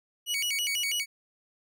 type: tone with vibrato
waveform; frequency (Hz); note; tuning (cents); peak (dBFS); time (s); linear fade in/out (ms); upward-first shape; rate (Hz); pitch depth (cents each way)
sawtooth; 2560; D#7; +49; -24; 0.26-1.06; 50; square; 6.1; 230
effects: none